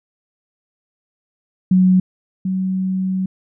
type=tone pair in turn; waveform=sine; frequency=185 / 187.91 Hz; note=F#3 / F#3; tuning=0 / +27 cents; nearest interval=unison; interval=27 cents; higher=second; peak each=-9 / -17 dBFS; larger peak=first; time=1.71-2 / 2.45-3.26 s; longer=second; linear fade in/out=5 ms; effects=none